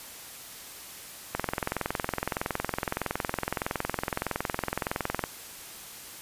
click train, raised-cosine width 0.5 ms, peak -12 dBFS, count 85, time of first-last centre 1.35-5.239 s, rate 21.6 Hz, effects white hiss -44 dBFS RMS until 6.21 s + resampled to 32000 Hz

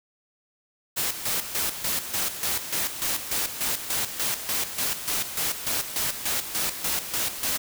white noise with tremolo, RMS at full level -26 dBFS, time 0.96-7.58 s, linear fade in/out 20 ms, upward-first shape square, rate 3.4 Hz, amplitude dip 65%, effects none

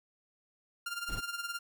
sawtooth tone with tremolo, 1396.9 Hz, F6, in tune, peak -30 dBFS, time 0.86-1.59 s, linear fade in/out 5 ms, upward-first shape sine, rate 19 Hz, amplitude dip 70%
brown noise, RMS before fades -39 dBFS, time 1.08-1.21 s, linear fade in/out 20 ms
effects none

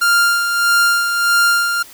45% pulse tone with tremolo, 1396.9 Hz, F6, in tune, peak -10 dBFS, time 0.01-1.83 s, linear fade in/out 10 ms, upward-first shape sine, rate 1.6 Hz, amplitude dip 50%, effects white hiss -40 dBFS RMS until 1.93 s

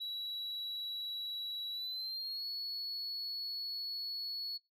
sine tone with pitch glide, 3908 to 4387 Hz, B7 to C#8, -19 to -19 cents, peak -35 dBFS, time 0-4.58 s, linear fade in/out 20 ms, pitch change +200 cents, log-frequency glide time 1.72-2.47 s, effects noise-tail reverb RT60 0.2 s tail -22 dB re dry + tanh soft clip ceiling -37 dBFS

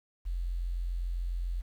sine tone with quantisation, 43.65 Hz, F1, in tune, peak -30 dBFS, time 0.25-1.62 s, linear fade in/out 20 ms, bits 10, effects none

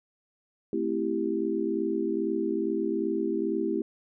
sine chord, A minor seventh, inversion none, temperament equal, 220 / 261.6 / 329.6 / 392 Hz, A3 / C4 / E4 / G4, 0 / 0 / 0 / 0 cents, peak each -33 / -34 / -29 / -30 dBFS, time 0.73-3.82 s, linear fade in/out 2 ms, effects none

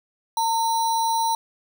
sine tone with sample-and-hold, 909 Hz, A#5, 44 cents flat, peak -19 dBFS, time 0.37-1.35 s, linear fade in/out 2 ms, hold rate 4900 Hz, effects none

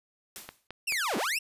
white noise with exponential decay, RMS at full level -39 dBFS, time 0.36-0.67 s, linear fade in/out 0 ms, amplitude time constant 67 ms
click train, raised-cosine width 0.3 ms, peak -23 dBFS, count 4, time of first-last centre 0.49-1.139 s, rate 4.62 Hz
sawtooth linear two-way sweep, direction down then up, 2824 to 174.61 to 2824 Hz, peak -24 dBFS, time 0.87-1.39 s, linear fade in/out 10 ms, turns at 1.17 s
effects resampled to 32000 Hz

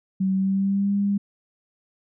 sine tone with pitch glide, 190.5 to 200.9 Hz, G3 to G3, -49 to +43 cents, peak -19 dBFS, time 0.2-1.18 s, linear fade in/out 10 ms, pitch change +92 cents, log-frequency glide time 0.34-0.93 s, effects none

